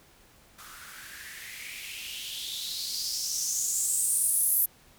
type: noise with band-pass filter sweep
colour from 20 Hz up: violet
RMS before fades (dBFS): -31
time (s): 0.58-4.66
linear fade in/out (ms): 10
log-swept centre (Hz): 1200 to 12000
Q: 5.2
effects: pink hiss -58 dBFS RMS until 4.98 s